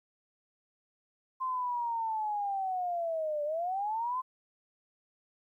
sine linear two-way sweep, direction down then up, 1046.5 to 582 to 1046.5 Hz, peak -30 dBFS, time 1.4-4.22 s, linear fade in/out 20 ms, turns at 3.44 s, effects 12-bit

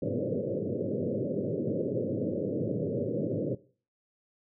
white band-pass noise, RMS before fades -31 dBFS, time 0.02-3.55 s, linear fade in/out 5 ms, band 100 to 570 Hz, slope 96 dB/octave, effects noise-tail reverb RT60 0.4 s tail -18 dB re dry

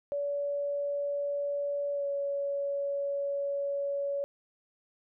sine tone with pitch glide, 571 to 562.5 Hz, D5 to C#5, -49 to +25 cents, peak -29 dBFS, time 0.12-4.24 s, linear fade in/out 0 ms, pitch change -26 cents, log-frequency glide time 1.93-2.06 s, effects none

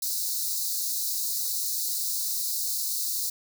white high-pass noise, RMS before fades -29 dBFS, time 0.02-3.3 s, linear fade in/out 5 ms, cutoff 3900 Hz, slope 96 dB/octave, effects none

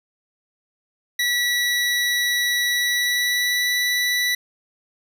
25% pulse tone with pitch glide, 1945 to 1965.3 Hz, B6 to B6, -27 to -9 cents, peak -15 dBFS, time 1.19-4.35 s, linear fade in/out 5 ms, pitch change +18 cents, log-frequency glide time 2.67-3.71 s, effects none

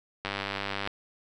click train, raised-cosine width 0.3 ms, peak -15 dBFS, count 63, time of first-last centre 0.25-0.874 s, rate 99.3 Hz, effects none

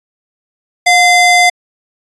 square ring-modulated tone, 1390 Hz, F6, 9 cents flat, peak -3 dBFS, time 0.86-1.5 s, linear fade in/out 10 ms, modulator 674 Hz, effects resampled to 22050 Hz

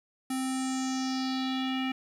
square tone with low-pass filter sweep, 261.6 Hz, C4, in tune, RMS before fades -31 dBFS, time 0.3-1.92 s, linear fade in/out 5 ms, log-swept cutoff 11000 to 2600 Hz, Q 3.9, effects 10-bit

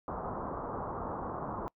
white low-pass noise, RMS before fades -38 dBFS, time 0.08-1.68 s, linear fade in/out 0 ms, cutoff 1200 Hz, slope 48 dB/octave, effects noise-tail reverb RT60 0.1 s tail -25 dB re dry

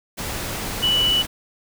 sine tone in noise, 2960 Hz, F#7, in tune, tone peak -16 dBFS, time 0.82-1.23 s, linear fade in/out 20 ms, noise pink, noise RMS -28 dBFS, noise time 0.17-1.27 s, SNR +9 dB, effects none

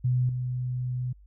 sine tone with level steps, 125.5 Hz, B2, 28 cents sharp, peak -21 / -27 dBFS, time 0.04-1.13 s, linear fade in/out 10 ms, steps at 0.29 s, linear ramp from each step 2 ms, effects added 50 Hz sine -50 dBFS peak until 1.26 s

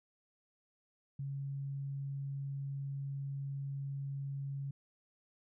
sine tone, 138.59 Hz, C#3, in tune, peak -37 dBFS, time 1.19-4.71 s, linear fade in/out 5 ms, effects none

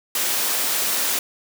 white high-pass noise, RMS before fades -22 dBFS, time 0.15-1.19 s, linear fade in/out 2 ms, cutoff 260 Hz, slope 12 dB/octave, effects none

